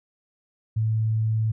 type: tone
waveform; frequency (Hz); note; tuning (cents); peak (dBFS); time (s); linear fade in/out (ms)
sine; 110.3; A2; +5; -20; 0.76-1.52; 10
effects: none